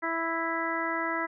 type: harmonic tone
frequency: 330 Hz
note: E4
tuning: 2 cents sharp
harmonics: 1 / 2 / 3 / 4 / 5 / 6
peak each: -35 / -36 / -34 / -34 / -36 / -34 dBFS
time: 0.02-1.27 s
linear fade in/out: 20 ms
effects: none